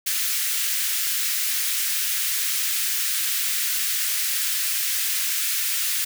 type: high-pass noise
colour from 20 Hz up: white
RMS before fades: -24 dBFS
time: 0.06-6.05 s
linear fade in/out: 10 ms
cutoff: 1600 Hz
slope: 24 dB/octave
effects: none